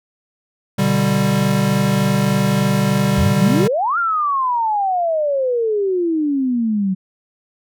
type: chord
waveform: square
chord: G major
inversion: first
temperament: equal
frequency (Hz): 123.47 / 146.83 / 196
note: B2 / D3 / G3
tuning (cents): 0 / 0 / 0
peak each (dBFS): -22 / -20 / -17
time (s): 0.78-3.68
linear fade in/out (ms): 10
type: exponential two-way sweep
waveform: sine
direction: up then down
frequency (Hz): 69.3 to 1418 to 184.2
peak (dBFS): -15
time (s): 3.17-6.95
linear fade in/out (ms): 20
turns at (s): 3.98
effects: none

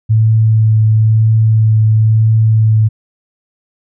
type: tone with vibrato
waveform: sine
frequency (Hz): 110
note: A2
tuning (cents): 0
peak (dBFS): -6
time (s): 0.09-2.89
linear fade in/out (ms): 20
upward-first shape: triangle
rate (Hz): 1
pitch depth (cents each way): 15
effects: none

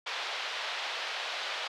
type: band-pass noise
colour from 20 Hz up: white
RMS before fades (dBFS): -36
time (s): 0.06-1.68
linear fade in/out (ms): 10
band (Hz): 530 to 4000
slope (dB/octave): 24
effects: none

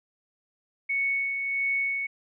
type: tone with tremolo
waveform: sine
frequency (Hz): 2217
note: C#7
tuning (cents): 0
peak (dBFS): -23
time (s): 0.89-2.07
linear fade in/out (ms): 10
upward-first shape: sine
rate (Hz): 1.5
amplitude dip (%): 40
effects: none

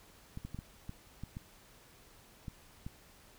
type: clicks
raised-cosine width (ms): 5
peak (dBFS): -29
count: 9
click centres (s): 0.374 / 0.45 / 0.546 / 0.589 / 0.894 / 1.236 / 1.369 / 2.482 / 2.865
effects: pink hiss -60 dBFS RMS until 3.38 s

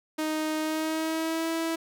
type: tone with pitch glide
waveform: sawtooth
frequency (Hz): 311.1 to 327.5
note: D#4 to E4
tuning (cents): 0 to -11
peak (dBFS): -23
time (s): 0.18-1.76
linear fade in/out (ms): 10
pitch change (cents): +89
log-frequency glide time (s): 0.6-1.49
effects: none

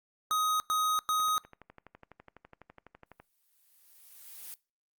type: tone bursts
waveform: square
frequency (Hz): 1255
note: D#6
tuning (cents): +15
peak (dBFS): -27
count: 3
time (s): 0.31-1.38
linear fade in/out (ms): 0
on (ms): 290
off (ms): 100
type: click train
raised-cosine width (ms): 0.5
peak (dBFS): -34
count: 25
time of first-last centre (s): 1.2-3.2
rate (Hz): 12
type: noise with exponential growth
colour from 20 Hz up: blue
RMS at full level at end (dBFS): -42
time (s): 3.06-4.54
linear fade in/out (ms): 0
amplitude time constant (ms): 320
effects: noise-tail reverb RT60 0.3 s tail -23 dB re dry + Opus 48 kbps

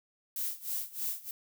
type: noise with tremolo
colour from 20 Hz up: violet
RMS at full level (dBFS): -33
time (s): 0.36-1.31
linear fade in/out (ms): 2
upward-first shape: sine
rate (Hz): 3.2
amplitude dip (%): 90
effects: none

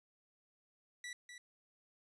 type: tone with echo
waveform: sawtooth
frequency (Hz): 1957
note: B6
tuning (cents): -16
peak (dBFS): -40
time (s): 1.04-1.13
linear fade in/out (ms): 2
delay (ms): 250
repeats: 1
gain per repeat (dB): -7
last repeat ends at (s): 1.38
effects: resampled to 22050 Hz

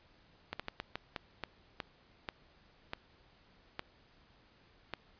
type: slowing click train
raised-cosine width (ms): 0.3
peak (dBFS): -21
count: 12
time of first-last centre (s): 0.53-4.937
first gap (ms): 66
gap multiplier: 1.33
effects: pink hiss -65 dBFS RMS until 5.19 s + resampled to 11025 Hz

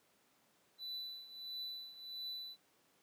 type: tone with tremolo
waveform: triangle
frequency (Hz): 3983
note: B7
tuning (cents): +14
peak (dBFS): -39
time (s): 0.78-2.57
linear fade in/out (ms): 50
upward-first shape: triangle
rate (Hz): 1.5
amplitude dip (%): 80
effects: pink hiss -72 dBFS RMS until 3.02 s + high-pass 200 Hz 12 dB/octave

